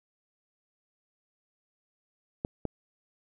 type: clicks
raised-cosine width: 2 ms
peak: -17 dBFS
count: 2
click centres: 2.449 / 2.653 s
effects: none